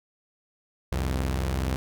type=tone pair together; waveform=sawtooth; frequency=65 / 86.05 Hz; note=C2 / F2; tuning=-11 / -25 cents; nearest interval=perfect fourth; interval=486 cents; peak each=-22 / -28 dBFS; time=0.92-1.76 s; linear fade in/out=0 ms; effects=none